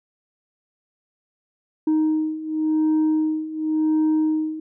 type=beating tone pair; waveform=sine; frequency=311.1 / 312.02 Hz; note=D#4 / D#4; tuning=0 / +5 cents; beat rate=0.92 Hz; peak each=-21 / -18 dBFS; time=1.87-4.6 s; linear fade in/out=5 ms; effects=tanh soft clip ceiling -15 dBFS